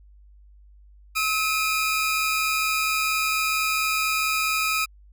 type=tone pair together; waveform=sawtooth; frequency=1286.7 / 2429 Hz; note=E6 / D#7; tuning=-42 / -42 cents; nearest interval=major seventh; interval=1100 cents; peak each=-21 / -21 dBFS; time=1.15-4.86 s; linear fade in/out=20 ms; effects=added 50 Hz sine -48 dBFS peak until 5.12 s